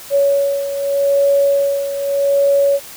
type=beating tone pair; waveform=sine; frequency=560 / 560.82 Hz; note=C#5 / C#5; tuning=+18 / +20 cents; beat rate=0.82 Hz; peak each=-13 / -19 dBFS; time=0.1-2.8 s; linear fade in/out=50 ms; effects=white hiss -35 dBFS RMS until 2.96 s

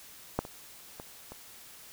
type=clicks; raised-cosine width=1 ms; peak=-13 / -28 / -27 / -29 dBFS; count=4; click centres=0.39 / 0.451 / 0.999 / 1.32 s; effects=white hiss -51 dBFS RMS until 1.92 s

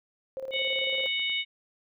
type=tone with tremolo; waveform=sine; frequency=530 Hz; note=C5; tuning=22 cents sharp; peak=-31 dBFS; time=0.37-1.06 s; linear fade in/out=0 ms; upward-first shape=square; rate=18 Hz; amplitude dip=60%
type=harmonic tone; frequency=740 Hz; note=F#5; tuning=in tune; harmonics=3 / 4 / 5; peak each=-30 / -31 / -32 dBFS; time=0.51-1.45 s; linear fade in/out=50 ms
type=clicks; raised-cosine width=0.5 ms; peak=-34 dBFS; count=6; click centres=0.791 / 0.943 / 0.996 / 1.07 / 1.195 / 1.297 s
effects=none

